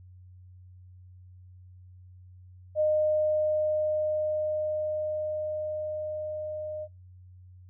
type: tone with level ramp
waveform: sine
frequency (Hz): 613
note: D#5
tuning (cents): -26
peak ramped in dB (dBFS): -21 to -33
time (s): 2.75-6.88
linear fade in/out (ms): 50
effects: noise-tail reverb RT60 0.2 s tail -23 dB re dry + added 91 Hz sine -48 dBFS peak until 7.69 s